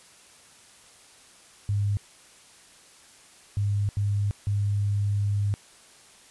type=tone bursts at uneven times; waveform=sine; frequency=101.7 Hz; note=G#2; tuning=36 cents flat; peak=-22 dBFS; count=4; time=1.69-1.97 / 3.57-3.89 / 3.97-4.31 / 4.47-5.54 s; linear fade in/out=0 ms; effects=white hiss -53 dBFS RMS until 6.3 s + resampled to 24000 Hz

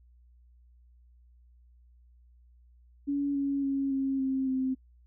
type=tone with pitch steps; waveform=sine; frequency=283.2 / 278.7 / 274.2 / 269.8 / 265.5 / 261.2 Hz; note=C#4 / C#4 / C#4 / C#4 / C4 / C4; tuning=+37 / +9 / -19 / -47 / +25 / -3 cents; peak=-26 dBFS; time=3.07-4.75 s; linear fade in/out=20 ms; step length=280 ms; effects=noise-tail reverb RT60 0.1 s tail -24 dB re dry + added 60 Hz sine -56 dBFS peak until 5.06 s

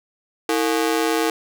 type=ring-modulated tone; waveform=sawtooth; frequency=389.5 Hz; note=G4; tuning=11 cents flat; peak=-11 dBFS; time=0.49-1.3 s; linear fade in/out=2 ms; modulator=64.8 Hz; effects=none

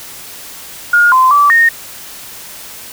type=tone with pitch steps; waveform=sine; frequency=1426 / 1033 / 1158 / 1845 Hz; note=F6 / C6 / D6 / A#6; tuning=+36 / -22 / -25 / -18 cents; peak=-5 dBFS; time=0.93-1.69 s; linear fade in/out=5 ms; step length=190 ms; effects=white hiss -31 dBFS RMS until 2.92 s

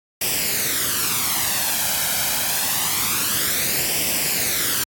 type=noise with flanger; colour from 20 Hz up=white; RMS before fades=-21 dBFS; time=0.21-4.84 s; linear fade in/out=5 ms; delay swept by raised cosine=0.37 to 1.3 ms; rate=0.26 Hz; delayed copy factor=+0.6; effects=high-pass 80 Hz 12 dB/octave + AAC 64 kbps

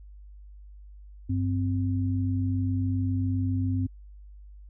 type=tone pair together; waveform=sine; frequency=97.39 / 260 Hz; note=G2 / C4; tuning=-11 / -11 cents; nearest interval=octave + perfect fourth; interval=1700 cents; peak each=-25 / -29 dBFS; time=1.29-3.87 s; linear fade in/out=10 ms; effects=added 50 Hz sine -44 dBFS peak until 4.69 s

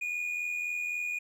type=tone with amplitude modulation; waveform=triangle; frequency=2448 Hz; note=D#7; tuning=29 cents flat; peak=-27 dBFS; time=0.01-1.19 s; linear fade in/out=10 ms; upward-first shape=sine; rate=83.8 Hz; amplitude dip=50%; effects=none

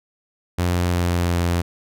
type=tone with pitch glide; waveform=sawtooth; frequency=88.3 to 86.48 Hz; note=F2 to F2; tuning=+20 to -16 cents; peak=-14 dBFS; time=0.58-1.62 s; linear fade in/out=10 ms; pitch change=-36 cents; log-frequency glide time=0.84-1.4 s; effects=none

